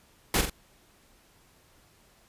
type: noise with echo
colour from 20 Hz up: pink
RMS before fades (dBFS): -24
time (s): 0.34-0.41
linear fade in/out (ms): 2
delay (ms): 44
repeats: 2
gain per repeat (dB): -6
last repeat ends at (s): 0.498
effects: pink hiss -61 dBFS RMS until 2.28 s + resampled to 32000 Hz